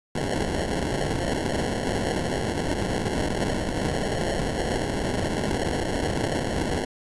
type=noise with sample-and-hold; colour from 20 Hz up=blue; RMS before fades=-26 dBFS; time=0.15-6.85 s; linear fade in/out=5 ms; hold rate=1225 Hz; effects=resampled to 24000 Hz